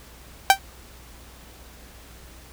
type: tone with exponential decay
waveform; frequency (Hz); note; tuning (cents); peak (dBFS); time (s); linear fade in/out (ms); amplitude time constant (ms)
sawtooth; 779; G5; -11; -3; 0.5-0.59; 1; 18
effects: added 60 Hz sine -48 dBFS peak until 2.52 s + pink hiss -48 dBFS RMS until 2.52 s